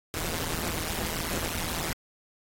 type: noise with amplitude modulation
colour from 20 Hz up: pink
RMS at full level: -28 dBFS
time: 0.14-1.93 s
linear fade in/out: 0 ms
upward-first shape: sine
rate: 163 Hz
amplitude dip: 90%
effects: AAC 48 kbps